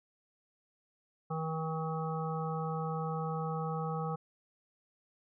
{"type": "harmonic tone", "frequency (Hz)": 159.9, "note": "D#3", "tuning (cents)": 48, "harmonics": [1, 3, 5, 7, 8], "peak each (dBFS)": [-35, -40, -40, -44, -43], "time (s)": [1.3, 4.16], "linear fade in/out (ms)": 10, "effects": []}